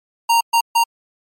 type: tone bursts at uneven times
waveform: square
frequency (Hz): 928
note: A#5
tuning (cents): -8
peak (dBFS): -12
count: 3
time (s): 0.29-0.41 / 0.53-0.61 / 0.75-0.84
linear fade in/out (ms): 10
effects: MP3 64 kbps